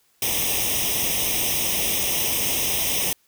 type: noise with comb filter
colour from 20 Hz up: white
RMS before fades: -23 dBFS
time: 0.22-3.13 s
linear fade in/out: 2 ms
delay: 0.34 ms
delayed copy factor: +0.9
effects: white hiss -63 dBFS RMS until 3.27 s